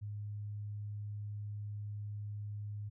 sine tone, 103.83 Hz, G#2, in tune, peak -39 dBFS, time 0.01-2.9 s, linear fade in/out 20 ms, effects none

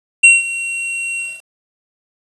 square tone with ADSR envelope, 2738 Hz, F7, 35 cents flat, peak -3 dBFS, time 0.23-1.42 s, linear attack 12 ms, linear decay 180 ms, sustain -17 dB, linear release 230 ms, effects resampled to 24000 Hz + 7-bit

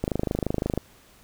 click train, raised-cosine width 2 ms, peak -11 dBFS, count 20, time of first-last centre 0.04-0.776 s, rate 25.8 Hz, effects pink hiss -55 dBFS RMS until 1.23 s

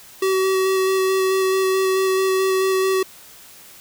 square tone with vibrato, 380.1 Hz, F#4, 47 cents sharp, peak -17 dBFS, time 0.22-3.03 s, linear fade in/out 5 ms, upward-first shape square, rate 4.6 Hz, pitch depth 9 cents each way, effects white hiss -44 dBFS RMS until 3.8 s

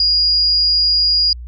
sine tone, 4866 Hz, D#8, 39 cents flat, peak -11 dBFS, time 0-1.33 s, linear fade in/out 2 ms, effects added 60 Hz sine -28 dBFS peak until 1.47 s

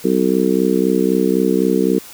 harmonic tone, 63.9 Hz, C2, 40 cents flat, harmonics 3 / 4 / 5 / 6 / 7, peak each -19 / -19 / -19 / -19 / -19 dBFS, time 0.04-1.99 s, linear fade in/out 10 ms, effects white hiss -38 dBFS RMS until 2.13 s

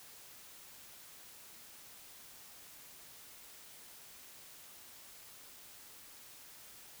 silence, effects white hiss -55 dBFS RMS until 7 s

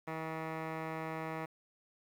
10% pulse tone with low-pass filter, 160 Hz, D#3, 49 cents sharp, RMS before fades -40 dBFS, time 0.07-1.46 s, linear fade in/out 10 ms, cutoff 1700 Hz, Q 4.3, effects 10-bit

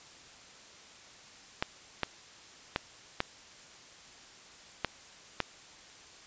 clicks, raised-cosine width 0.3 ms, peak -12 dBFS, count 6, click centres 1.625 / 2.033 / 2.761 / 3.204 / 4.847 / 5.403 s, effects white hiss -53 dBFS RMS until 6.26 s + resampled to 16000 Hz

